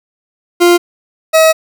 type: tone pair in turn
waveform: 40% pulse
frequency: 349.2 / 639.7 Hz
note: F4 / D#5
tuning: 0 / +48 cents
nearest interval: minor seventh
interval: 1048 cents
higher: second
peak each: -4 dBFS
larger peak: neither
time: 0.6-0.78 / 1.33-1.53 s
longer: second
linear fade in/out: 20 ms
effects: none